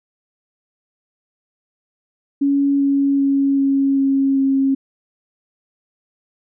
sine tone with pitch steps, 280.1 / 278.2 / 276.2 / 274.3 / 272.4 / 270.6 Hz, C#4 / C#4 / C#4 / C#4 / C#4 / C#4, +18 / +6 / -6 / -18 / -30 / -42 cents, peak -13 dBFS, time 2.41-4.75 s, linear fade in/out 10 ms, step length 390 ms, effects none

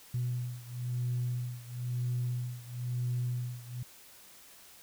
sine beating tone pair, 122.6 / 123.6 Hz, B2 / B2, -12 / +2 cents, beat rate 1 Hz, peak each -33 / -35 dBFS, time 0.14-3.83 s, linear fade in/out 5 ms, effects tanh soft clip ceiling -25 dBFS + white hiss -55 dBFS RMS until 4.82 s

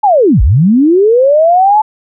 sine linear two-way sweep, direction down then up, 876 to 45.11 to 876 Hz, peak -4 dBFS, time 0.03-1.82 s, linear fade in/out 10 ms, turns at 0.42 s, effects none

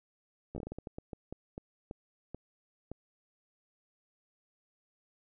slowing click train, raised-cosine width 2 ms, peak -27 dBFS, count 16, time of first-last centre 0.55-2.916 s, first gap 13 ms, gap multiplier 1.31, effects none

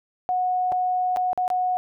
sine tone with dropouts, 732 Hz, F#5, 19 cents flat, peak -20 dBFS, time 0.29-1.77 s, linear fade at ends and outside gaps 0 ms, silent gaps 0.719-0.723 / 1.162-1.17 / 1.331-1.376 / 1.479-1.502 s, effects none

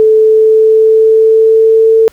sine tone with pitch glide, 436.8 to 446.5 Hz, A4 to A4, -13 to +25 cents, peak -3 dBFS, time 0-2.08 s, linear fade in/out 0 ms, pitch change +38 cents, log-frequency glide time 0.18-1.97 s, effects pink hiss -45 dBFS RMS until 2.12 s

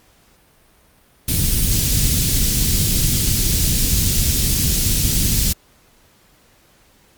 pink band-stop noise, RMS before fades -17 dBFS, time 1.28-5.53 s, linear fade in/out 5 ms, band 180 to 4700 Hz, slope 12 dB/octave, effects pink hiss -54 dBFS RMS until 7.17 s + Opus 48 kbps

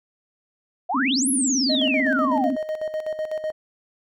sine exponential two-way sweep, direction up then down, 655 to 11320 to 655 Hz, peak -21 dBFS, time 0.89-2.49 s, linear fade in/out 10 ms, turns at 1.29 s
sine tone with vibrato, 263.2 Hz, C4, 10 cents sharp, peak -21 dBFS, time 0.94-2.56 s, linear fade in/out 10 ms, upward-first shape square, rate 18 Hz, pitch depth 100 cents each way
triangle tone with tremolo, 622.3 Hz, D#5, in tune, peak -21 dBFS, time 1.69-3.52 s, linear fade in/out 10 ms, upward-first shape square, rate 8 Hz, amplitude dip 65%
effects none

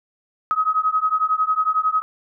sine beating tone pair, 1263 / 1274 Hz, D#6 / D#6, +26 / +41 cents, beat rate 11 Hz, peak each -20 dBFS, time 0.51-2.02 s, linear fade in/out 0 ms, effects none

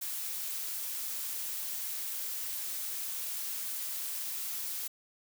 blue noise, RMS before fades -37 dBFS, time 0.01-4.88 s, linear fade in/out 10 ms, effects none

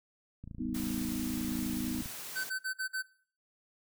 click train, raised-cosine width 5 ms, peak -32 dBFS, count 46, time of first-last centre 0.44-2.059 s, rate 27.8 Hz
sine chord, G augmented, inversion none, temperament equal, 196 / 246.9 / 311.1 Hz, G3 / B3 / D#4, 0 / 0 / 0 cents, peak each -40 / -35 / -39 dBFS, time 0.59-2.02 s, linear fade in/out 10 ms
white high-pass noise, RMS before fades -43 dBFS, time 0.74-2.5 s, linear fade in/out 10 ms, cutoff 110 Hz, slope 24 dB/octave
square tone bursts, 1528 Hz, G6, 45 cents flat, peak -33 dBFS, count 5, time 2.35-3.026 s, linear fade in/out 20 ms, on 96 ms, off 49 ms
effects noise-tail reverb RT60 0.5 s tail -18 dB re dry

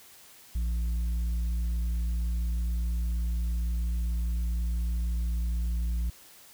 sine tone with tanh clipping, 57.9 Hz, A#1, 11 cents flat, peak -27 dBFS, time 0.55-6.1 s, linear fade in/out 5 ms, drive 5 dB, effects white hiss -53 dBFS RMS until 6.53 s

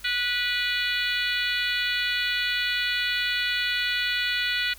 harmonic tone with a mistuned harmonic, 490 Hz, B4, 14 cents flat, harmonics 3 / 4 / 5 / 6 / 7 / 8 / 9, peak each -29 / -30 / -31 / -32 / -32 / -33 / -34 dBFS, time 0.04-4.74 s, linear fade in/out 10 ms, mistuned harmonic 9, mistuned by -24 cents, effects added 50 Hz sine -49 dBFS peak until 4.78 s + white hiss -49 dBFS RMS until 4.78 s

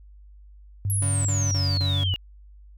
sine tone with pitch glide, 99.6 to 94.01 Hz, G2 to F#2, +28 to +28 cents, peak -22 dBFS, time 0.85-2.14 s, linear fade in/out 0 ms, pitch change -100 cents, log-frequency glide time 1.46-1.62 s
sine exponential sweep, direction down, 11380 to 2828 Hz, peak -26 dBFS, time 0.9-2.16 s, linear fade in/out 0 ms
35% pulse tone bursts, 142 Hz, C#3, 42 cents sharp, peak -28 dBFS, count 4, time 1.02-2.036 s, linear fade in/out 2 ms, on 230 ms, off 32 ms
effects added 50 Hz sine -45 dBFS peak until 2.77 s

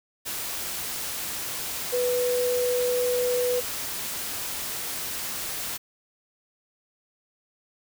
sine tone in noise, 493.9 Hz, B4, in tune, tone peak -22 dBFS, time 1.92-3.61 s, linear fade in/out 20 ms, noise white, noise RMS -32 dBFS, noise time 0.25-5.78 s, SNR +7 dB, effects none

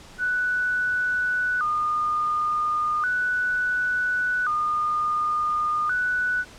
sine tone with vibrato, 1345 Hz, E6, 34 cents sharp, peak -21 dBFS, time 0.18-6.45 s, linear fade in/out 50 ms, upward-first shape square, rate 0.35 Hz, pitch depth 170 cents each way, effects pink hiss -46 dBFS RMS until 6.58 s + low-pass 8000 Hz 12 dB/octave

